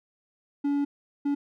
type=tone bursts at uneven times; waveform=triangle; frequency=284.9 Hz; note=C#4; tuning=48 cents sharp; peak=-21 dBFS; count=2; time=0.64-0.85 / 1.25-1.35 s; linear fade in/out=10 ms; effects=none